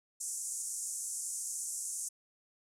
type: band-pass noise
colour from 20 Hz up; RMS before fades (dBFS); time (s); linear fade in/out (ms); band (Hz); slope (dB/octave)
white; -39; 0.2-2.09; 10; 6300 to 10000; 48
effects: none